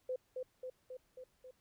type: tone with echo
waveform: sine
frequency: 510 Hz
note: C5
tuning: 44 cents flat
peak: -35 dBFS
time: 0.09-0.16 s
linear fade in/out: 5 ms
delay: 270 ms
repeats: 5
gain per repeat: -3 dB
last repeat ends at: 1.51 s
effects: pink hiss -75 dBFS RMS until 1.6 s